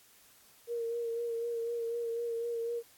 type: tone with vibrato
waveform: sine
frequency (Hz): 466.2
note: A#4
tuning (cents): 0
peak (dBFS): -32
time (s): 0.67-2.83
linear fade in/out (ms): 50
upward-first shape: sine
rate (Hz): 4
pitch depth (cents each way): 27
effects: white hiss -61 dBFS RMS until 2.97 s + AAC 64 kbps